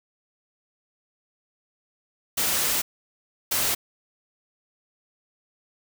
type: noise bursts at uneven times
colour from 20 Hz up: white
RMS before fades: -24 dBFS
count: 2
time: 2.37-2.82 / 3.51-3.75 s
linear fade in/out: 10 ms
effects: none